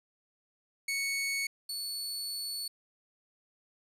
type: tone pair in turn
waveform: sawtooth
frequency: 2217 / 4434 Hz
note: C#7 / C#8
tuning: 0 / 0 cents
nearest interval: octave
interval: 1200 cents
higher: second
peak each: -27 / -32 dBFS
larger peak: first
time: 0.88-1.47 / 1.69-2.68 s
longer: second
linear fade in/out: 5 ms
effects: resampled to 32000 Hz + 10-bit